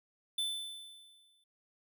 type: tone with exponential decay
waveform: square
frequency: 3520 Hz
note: A7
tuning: in tune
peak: -31 dBFS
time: 0.38-1.44 s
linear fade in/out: 5 ms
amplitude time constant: 230 ms
effects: none